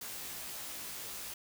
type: noise with comb filter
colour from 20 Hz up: white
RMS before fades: -43 dBFS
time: 0.01-1.34 s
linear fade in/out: 5 ms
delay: 17 ms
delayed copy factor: +0.7
effects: none